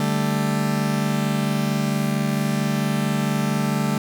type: chord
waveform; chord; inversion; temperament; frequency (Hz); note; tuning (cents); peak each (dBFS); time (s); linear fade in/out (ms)
40% pulse; D suspended fourth; none; just; 146.83 / 195.78 / 220.2; D3 / G3 / A3; 0 / -2 / +2; -23 / -24 / -23; 0-3.98; 2
effects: none